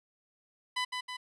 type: tone with echo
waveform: 15% pulse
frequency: 1000 Hz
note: B5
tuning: 21 cents sharp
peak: -23 dBFS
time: 0.76-0.85 s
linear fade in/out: 10 ms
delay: 160 ms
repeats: 2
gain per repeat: -4 dB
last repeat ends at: 1.17 s
effects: low-pass 8000 Hz 12 dB/octave